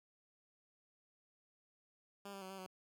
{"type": "tone with pitch steps", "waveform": "10% pulse", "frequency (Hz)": [199.8, 196, 188.1, 193, 186.5], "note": ["G3", "G3", "F#3", "G3", "F#3"], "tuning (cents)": [33, 0, 29, -27, 14], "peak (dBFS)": -39, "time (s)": [2.25, 2.665], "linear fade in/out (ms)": 5, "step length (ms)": 83, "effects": []}